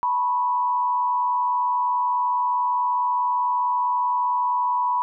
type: tone with frequency modulation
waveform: sine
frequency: 983 Hz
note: B5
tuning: 8 cents flat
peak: -19 dBFS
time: 0.03-5.02 s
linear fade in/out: 0 ms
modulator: 90.6 Hz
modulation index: 0.6
effects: none